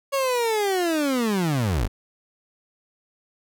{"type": "linear sweep", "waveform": "30% pulse", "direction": "down", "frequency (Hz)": [559, 41.63], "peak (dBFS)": -18, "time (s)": [0.12, 1.88], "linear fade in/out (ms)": 20, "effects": []}